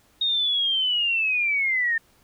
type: linear sweep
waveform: sine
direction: down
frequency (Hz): 3729 to 1800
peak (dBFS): -20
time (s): 0.21-1.98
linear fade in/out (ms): 5
effects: pink hiss -60 dBFS RMS until 2.23 s